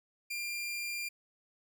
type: tone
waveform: sawtooth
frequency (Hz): 2391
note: D7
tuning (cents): +30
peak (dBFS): -32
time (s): 0.3-1.09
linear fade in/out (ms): 10
effects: none